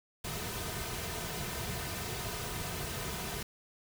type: noise with comb filter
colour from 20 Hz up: pink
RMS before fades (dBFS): -38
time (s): 0.24-3.43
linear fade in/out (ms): 5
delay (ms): 3.6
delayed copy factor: -0.6
effects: none